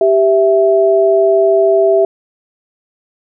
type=tone pair together; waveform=sine; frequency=391.9 / 659.1 Hz; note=G4 / E5; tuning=0 / 0 cents; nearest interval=major sixth; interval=900 cents; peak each=-10 dBFS; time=0.01-2.05 s; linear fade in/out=2 ms; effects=none